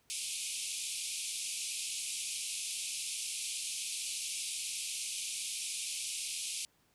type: band-pass noise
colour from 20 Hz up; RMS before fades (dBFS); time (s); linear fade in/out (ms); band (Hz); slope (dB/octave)
white; -39; 0.1-6.65; 0; 2300 to 11000; 96
effects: pink hiss -71 dBFS RMS until 6.94 s + high-pass 60 Hz 12 dB/octave